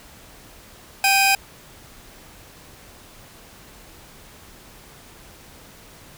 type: tone pair together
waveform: sawtooth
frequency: 783.4 / 2489 Hz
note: G5 / D#7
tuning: -1 / 0 cents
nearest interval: octave + minor sixth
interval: 2001 cents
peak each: -14 dBFS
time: 1.04-1.35 s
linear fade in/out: 2 ms
effects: pink hiss -46 dBFS RMS until 6.17 s